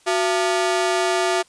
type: ring-modulated tone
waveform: sawtooth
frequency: 523.3 Hz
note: C5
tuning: in tune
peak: -11 dBFS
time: 0.06-1.43 s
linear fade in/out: 20 ms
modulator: 154 Hz
effects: white hiss -55 dBFS RMS until 1.48 s + resampled to 22050 Hz